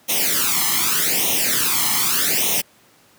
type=noise with flanger; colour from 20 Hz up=white; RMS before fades=-19 dBFS; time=0.08-2.62 s; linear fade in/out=20 ms; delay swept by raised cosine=0.32 to 0.98 ms; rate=0.83 Hz; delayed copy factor=+0.8; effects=pink hiss -53 dBFS RMS until 3.18 s + high-pass 150 Hz 12 dB/octave